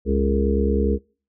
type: harmonic tone with a mistuned harmonic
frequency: 69.3 Hz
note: C#2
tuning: in tune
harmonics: 1 / 3 / 4 / 5 / 6 / 7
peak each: -21 / -23 / -29 / -29 / -25 / -25 dBFS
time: 0.05-0.99 s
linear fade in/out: 50 ms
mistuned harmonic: 7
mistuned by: -79 cents
effects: noise-tail reverb RT60 0.4 s tail -24 dB re dry